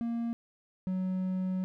triangle tone pair in turn, 233.1 / 186.03 Hz, A#3 / F#3, 0 / +10 cents, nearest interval major third, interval 390 cents, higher first, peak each -28 / -27 dBFS, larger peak second, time 0.01-0.33 / 0.87-1.64 s, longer second, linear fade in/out 0 ms, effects none

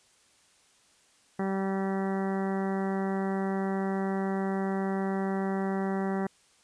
harmonic tone, 193.2 Hz, G3, 25 cents flat, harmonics 1 / 2 / 3 / 4 / 5 / 6 / 7 / 8 / 9 / 10, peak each -29 / -33 / -40 / -37 / -44 / -45 / -46 / -48 / -48 / -46 dBFS, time 1.39-6.27 s, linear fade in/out 5 ms, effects white hiss -63 dBFS RMS until 6.63 s + resampled to 22050 Hz

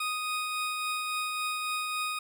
20% pulse tone with tremolo, 1244.5 Hz, D#6, in tune, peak -24 dBFS, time 0-2.19 s, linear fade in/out 5 ms, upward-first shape triangle, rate 3.6 Hz, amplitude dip 30%, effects none

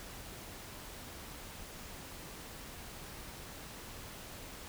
silence, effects pink hiss -48 dBFS RMS until 4.68 s

